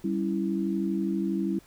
sine chord, C# diminished, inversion second, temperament equal, 196 / 277.2 / 329.6 Hz, G3 / C#4 / E4, 0 / 0 / 0 cents, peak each -28 / -33 / -29 dBFS, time 0.04-1.59 s, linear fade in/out 5 ms, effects pink hiss -57 dBFS RMS until 1.66 s

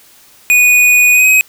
square tone with pitch glide, 2475 to 2527 Hz, D#7 to D#7, -10 to +26 cents, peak -6 dBFS, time 0.5-1.41 s, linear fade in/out 0 ms, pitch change +36 cents, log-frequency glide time 1.13-1.28 s, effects white hiss -44 dBFS RMS until 1.48 s

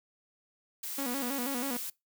blue noise, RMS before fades -38 dBFS, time 0.83-1.9 s, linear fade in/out 5 ms
sawtooth tone with vibrato, 259.7 Hz, C4, 13 cents flat, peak -29 dBFS, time 0.98-1.77 s, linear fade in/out 5 ms, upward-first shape square, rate 6.2 Hz, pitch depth 110 cents each way
effects noise-tail reverb RT60 0.2 s tail -22 dB re dry

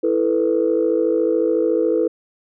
sine chord, E suspended fourth, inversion none, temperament equal, 329.6 / 440 / 493.9 Hz, E4 / A4 / B4, 0 / 0 / 0 cents, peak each -19 dBFS, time 0.03-2.08 s, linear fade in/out 10 ms, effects tanh soft clip ceiling -7 dBFS

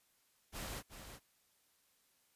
pink noise with echo, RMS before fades -44 dBFS, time 0.52-0.83 s, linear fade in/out 50 ms, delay 370 ms, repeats 1, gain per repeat -8 dB, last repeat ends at 1.2 s, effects white hiss -74 dBFS RMS until 2.35 s + resampled to 32000 Hz

